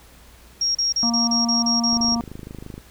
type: tone bursts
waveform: sine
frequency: 5588 Hz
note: F8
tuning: in tune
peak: -18 dBFS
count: 9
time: 0.61-2.15 s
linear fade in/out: 5 ms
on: 140 ms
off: 35 ms
type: harmonic tone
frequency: 233.8 Hz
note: A#3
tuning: 5 cents sharp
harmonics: 1 / 3 / 4 / 5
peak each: -21 / -31 / -33 / -35 dBFS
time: 1.03-2.21 s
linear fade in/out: 0 ms
type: click train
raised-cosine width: 3 ms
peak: -22 dBFS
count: 23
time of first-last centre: 1.93-2.779 s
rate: 25.9 Hz
effects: added 60 Hz sine -50 dBFS peak until 2.9 s + pink hiss -50 dBFS RMS until 2.9 s